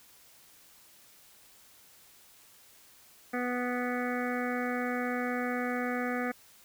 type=harmonic tone; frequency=246.9 Hz; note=B3; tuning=in tune; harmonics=1 / 2 / 3 / 5 / 6 / 7 / 8 / 9; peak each=-33 / -36 / -38 / -40 / -41 / -41 / -42 / -43 dBFS; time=3.33-6.32 s; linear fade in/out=10 ms; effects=white hiss -58 dBFS RMS until 6.64 s